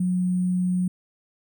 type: tone with sample-and-hold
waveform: sine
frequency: 181.3 Hz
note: F#3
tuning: 35 cents flat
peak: -20 dBFS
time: 0-0.88 s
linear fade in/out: 5 ms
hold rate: 8820 Hz
effects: none